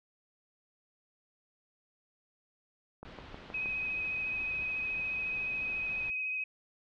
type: click train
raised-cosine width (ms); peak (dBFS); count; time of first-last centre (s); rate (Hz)
1; -30; 5; 3.03-3.659; 6.36
type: low-pass noise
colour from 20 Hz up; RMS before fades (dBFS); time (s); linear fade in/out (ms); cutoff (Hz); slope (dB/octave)
pink; -50; 3.05-6.1; 0; 3800; 24
type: tone with vibrato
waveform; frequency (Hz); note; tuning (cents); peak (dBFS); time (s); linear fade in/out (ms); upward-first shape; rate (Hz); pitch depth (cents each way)
sine; 2527; D#7; +26; -32; 3.54-6.44; 5; triangle; 14; 21
effects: none